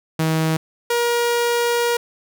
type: tone pair in turn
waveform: sawtooth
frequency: 159.6 / 475.2 Hz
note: D#3 / A#4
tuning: +44 / +33 cents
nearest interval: octave + perfect fifth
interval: 1889 cents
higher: second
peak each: -13 dBFS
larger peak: neither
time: 0.19-0.57 / 0.9-1.97 s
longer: second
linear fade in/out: 5 ms
effects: none